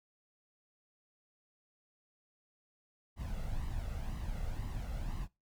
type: noise with flanger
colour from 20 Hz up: brown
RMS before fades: -38 dBFS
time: 3.16-5.28 s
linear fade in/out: 50 ms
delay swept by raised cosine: 1 to 1.5 ms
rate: 2 Hz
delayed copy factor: +0.6
effects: noise-tail reverb RT60 0.2 s tail -20 dB re dry